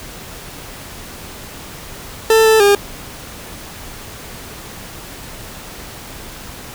40% pulse tone with pitch steps, 444.2 / 440.5 / 404.7 Hz, A4 / A4 / G#4, +16 / +2 / -45 cents, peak -7 dBFS, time 2.3-2.75 s, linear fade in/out 2 ms, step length 150 ms, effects pink hiss -33 dBFS RMS until 6.74 s

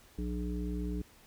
harmonic tone, 60 Hz, B1, 49 cents flat, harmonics 1 / 3 / 5 / 7, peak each -35 / -38 / -40 / -45 dBFS, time 0.18-1.02 s, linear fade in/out 5 ms, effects pink hiss -60 dBFS RMS until 1.26 s

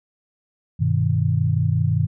sine chord, G augmented, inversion none, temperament equal, 98 / 123.47 / 155.56 Hz, G2 / B2 / D#3, 0 / 0 / 0 cents, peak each -21 dBFS, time 0.79-2.07 s, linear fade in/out 20 ms, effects none

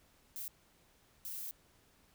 violet noise bursts at uneven times, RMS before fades -43 dBFS, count 2, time 0.36-0.48 / 1.25-1.51 s, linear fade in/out 0 ms, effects pink hiss -68 dBFS RMS until 2.14 s

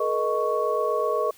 sine tone cluster, 431.4 / 479.3 / 621 / 1112 Hz, A4 / A#4 / D#5 / C#6, -34 / +48 / -3 / +5 cents, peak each -27 dBFS, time 0-1.31 s, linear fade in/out 5 ms, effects white hiss -53 dBFS RMS until 1.37 s

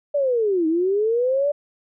sine linear two-way sweep, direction down then up, 590 to 311.1 to 590 Hz, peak -17 dBFS, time 0.14-1.52 s, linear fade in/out 10 ms, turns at 0.67 s, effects none

